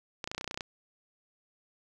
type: clicks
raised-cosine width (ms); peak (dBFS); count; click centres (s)
0.2; -18; 12; 0.242 / 0.275 / 0.315 / 0.348 / 0.38 / 0.411 / 0.444 / 0.477 / 0.511 / 0.544 / 0.575 / 0.608
effects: none